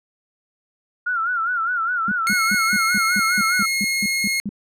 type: tone with vibrato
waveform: sine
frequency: 1400 Hz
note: F6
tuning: 4 cents sharp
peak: -19 dBFS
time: 1.06-3.66 s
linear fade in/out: 10 ms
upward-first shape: sine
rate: 4.9 Hz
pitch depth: 110 cents each way
type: tone bursts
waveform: sine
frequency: 203 Hz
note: G#3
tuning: 39 cents flat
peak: -22 dBFS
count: 12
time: 2.08-4.492 s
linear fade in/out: 2 ms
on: 36 ms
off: 180 ms
type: tone with pitch glide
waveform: sawtooth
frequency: 2168 to 2156 Hz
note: C#7 to C#7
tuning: -39 to -49 cents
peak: -16 dBFS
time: 2.27-4.4 s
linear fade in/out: 0 ms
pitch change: -10 cents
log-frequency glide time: 2.65-2.75 s
effects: resampled to 32000 Hz